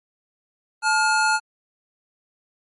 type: tone pair together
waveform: square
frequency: 869 / 1418.3 Hz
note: A5 / F6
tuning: -22 / +26 cents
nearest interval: minor sixth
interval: 848 cents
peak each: -21 / -20 dBFS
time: 0.82-1.4 s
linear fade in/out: 50 ms
effects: MP3 48 kbps